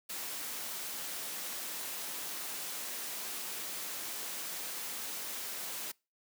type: noise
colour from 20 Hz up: white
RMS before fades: -40 dBFS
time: 0.09-5.92 s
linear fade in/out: 10 ms
effects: noise-tail reverb RT60 0.3 s tail -26 dB re dry + high-pass 200 Hz 12 dB/octave